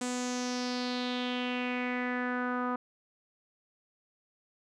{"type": "tone with low-pass filter sweep", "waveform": "sawtooth", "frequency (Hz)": 248.3, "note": "B3", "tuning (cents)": 9, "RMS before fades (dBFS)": -33, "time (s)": [0.01, 2.76], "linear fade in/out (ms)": 5, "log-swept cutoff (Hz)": [8000, 1200], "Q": 4, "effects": []}